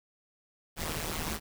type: noise with amplitude modulation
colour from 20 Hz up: pink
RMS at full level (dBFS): -31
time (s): 0.76-1.4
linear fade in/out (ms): 50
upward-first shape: sine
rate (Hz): 158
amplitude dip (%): 85
effects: none